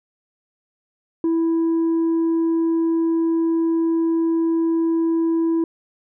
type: tone with tanh clipping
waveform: sine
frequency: 329.6 Hz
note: E4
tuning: in tune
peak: -17 dBFS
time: 1.24-5.64 s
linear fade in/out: 2 ms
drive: 2 dB
effects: none